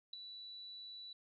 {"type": "tone with ADSR envelope", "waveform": "sine", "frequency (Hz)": 3951, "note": "B7", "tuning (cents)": 0, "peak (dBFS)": -38, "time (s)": [0.13, 1.13], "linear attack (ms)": 5, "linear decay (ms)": 4, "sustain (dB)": -10, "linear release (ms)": 4, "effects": []}